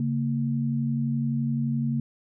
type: tone pair together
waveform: sine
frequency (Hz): 138.59 / 230.3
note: C#3 / A#3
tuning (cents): 0 / -21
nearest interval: major sixth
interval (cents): 879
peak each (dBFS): -26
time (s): 0-2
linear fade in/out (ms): 2
effects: none